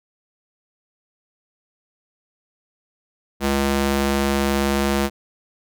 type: tone with high-pass filter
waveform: square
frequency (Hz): 69.3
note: C#2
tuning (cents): 0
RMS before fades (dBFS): -20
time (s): 3.4-5.1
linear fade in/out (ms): 50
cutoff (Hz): 170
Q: 0.73
effects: none